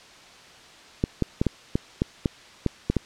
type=clicks; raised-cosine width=3 ms; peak=-8 dBFS; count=10; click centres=1.039 / 1.223 / 1.415 / 1.467 / 1.755 / 2.019 / 2.258 / 2.663 / 2.9 / 2.967 s; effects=white hiss -48 dBFS RMS until 3.05 s + low-pass 5000 Hz 12 dB/octave